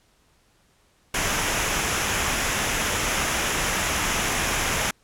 pink noise with comb filter, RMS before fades -24 dBFS, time 1.14-4.91 s, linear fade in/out 5 ms, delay 0.23 ms, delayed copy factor -0.5, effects pink hiss -62 dBFS RMS until 5.03 s + low-pass 11000 Hz 12 dB/octave

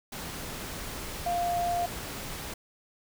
sine tone in noise, 698.5 Hz, F5, in tune, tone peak -26 dBFS, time 1.26-1.86 s, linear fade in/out 5 ms, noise pink, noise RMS -38 dBFS, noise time 0.12-2.54 s, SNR +9 dB, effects none

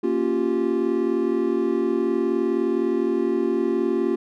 triangle chord, G half-diminished seventh, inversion first, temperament equal with one note detuned, 233.1 / 277.2 / 349.2 / 388.6 Hz, Bb3 / Db4 / F4 / G4, 0 / 0 / 0 / -15 cents, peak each -25 / -25 / -21 / -23 dBFS, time 0.03-4.16 s, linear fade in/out 10 ms, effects none

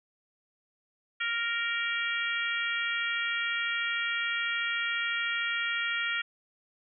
harmonic tone, 466.2 Hz, A#4, in tune, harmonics 3 / 4 / 5 / 6 / 7, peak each -33 / -33 / -34 / -38 / -37 dBFS, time 1.2-6.22 s, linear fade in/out 10 ms, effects none

